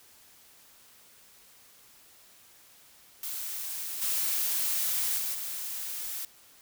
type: noise with level steps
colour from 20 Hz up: blue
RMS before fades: -36 / -29 / -32 / -36 dBFS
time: 3.23-6.25 s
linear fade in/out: 2 ms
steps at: 4.01 / 5.17 / 5.33 s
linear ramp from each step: 20 ms
effects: white hiss -57 dBFS RMS until 6.61 s